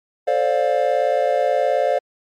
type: chord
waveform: triangle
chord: D minor seventh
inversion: second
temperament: just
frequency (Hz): 440.5 / 528.6 / 587.3 / 704.8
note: A4 / C5 / D5 / F5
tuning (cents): +2 / +18 / 0 / +16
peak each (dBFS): -24 / -18 / -18 / -19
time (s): 0.27-1.99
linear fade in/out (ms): 10
effects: MP3 64 kbps